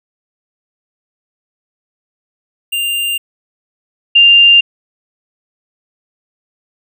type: tone pair in turn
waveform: square / sine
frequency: 2794 / 2794 Hz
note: F7 / F7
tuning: 0 / 0 cents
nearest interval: unison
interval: 0 cents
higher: neither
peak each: -15 / -3 dBFS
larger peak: second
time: 2.72-3.18 / 4.15-4.61 s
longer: neither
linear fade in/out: 10 ms
effects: none